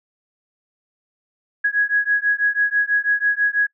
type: beating tone pair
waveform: sine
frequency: 1661.2 / 1667.3 Hz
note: G#6 / G#6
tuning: 0 / +6 cents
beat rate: 6.1 Hz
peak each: -19 dBFS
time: 1.64-3.67 s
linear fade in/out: 10 ms
effects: noise-tail reverb RT60 0.1 s tail -25 dB re dry